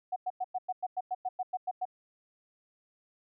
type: tone bursts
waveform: sine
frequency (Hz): 740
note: F#5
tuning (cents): 0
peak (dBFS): -29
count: 13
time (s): 0.12-1.854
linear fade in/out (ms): 10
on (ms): 42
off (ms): 99
effects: none